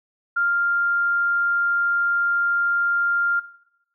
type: tone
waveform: sine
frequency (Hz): 1396.9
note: F6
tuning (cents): 0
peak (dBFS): -18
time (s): 0.36-3.4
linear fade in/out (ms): 10
effects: noise-tail reverb RT60 0.8 s tail -17 dB re dry